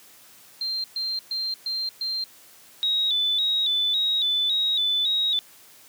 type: tone bursts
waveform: sine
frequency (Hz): 4166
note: C8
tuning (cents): -8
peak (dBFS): -25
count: 5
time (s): 0.61-2.24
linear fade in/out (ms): 2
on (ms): 230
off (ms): 120
type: tone with vibrato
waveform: sine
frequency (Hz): 3646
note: A#7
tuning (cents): -39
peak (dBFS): -20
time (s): 2.83-5.39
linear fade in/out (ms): 0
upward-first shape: square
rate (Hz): 1.8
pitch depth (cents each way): 70
effects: white hiss -51 dBFS RMS until 5.88 s + high-pass 100 Hz 12 dB/octave